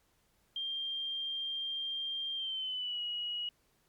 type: tone with pitch glide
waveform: sine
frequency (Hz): 3187 to 2906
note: G7 to F#7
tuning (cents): +28 to -32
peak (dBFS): -34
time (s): 0.56-3.49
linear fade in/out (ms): 2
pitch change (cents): -160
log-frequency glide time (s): 2.35-3.01
effects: pink hiss -72 dBFS RMS until 3.88 s + MP3 96 kbps